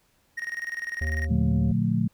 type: tone with tremolo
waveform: triangle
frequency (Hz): 1871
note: A#6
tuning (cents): +6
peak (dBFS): -26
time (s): 0.37-1.27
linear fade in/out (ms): 10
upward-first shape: square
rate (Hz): 20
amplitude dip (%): 75
type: harmonic tone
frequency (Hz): 77.78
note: D#2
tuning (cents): 0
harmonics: 1 / 3 / 5 / 7 / 9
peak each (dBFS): -25 / -41 / -45 / -45 / -51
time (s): 1.01-1.72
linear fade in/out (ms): 5
type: chord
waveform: sine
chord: Bb major seventh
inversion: none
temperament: equal with one note detuned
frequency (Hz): 116.54 / 146.83 / 178.7 / 220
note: Bb2 / D3 / F3 / A3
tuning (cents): 0 / 0 / +40 / 0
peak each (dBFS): -26 / -29 / -26 / -26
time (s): 1.29-2.08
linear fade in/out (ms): 10
effects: pink hiss -66 dBFS RMS until 2.13 s